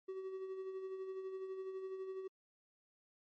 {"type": "tone with tremolo", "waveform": "triangle", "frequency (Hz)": 380, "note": "F#4", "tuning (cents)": 46, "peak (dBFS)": -38, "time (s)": [0.08, 2.28], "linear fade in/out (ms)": 10, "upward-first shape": "sine", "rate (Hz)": 12, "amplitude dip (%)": 45, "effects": ["MP3 32 kbps"]}